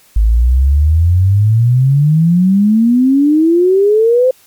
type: exponential sweep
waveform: sine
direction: up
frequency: 51.6 to 523.3 Hz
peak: -6 dBFS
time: 0.16-4.31 s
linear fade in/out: 5 ms
effects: white hiss -47 dBFS RMS until 4.46 s + MP3 96 kbps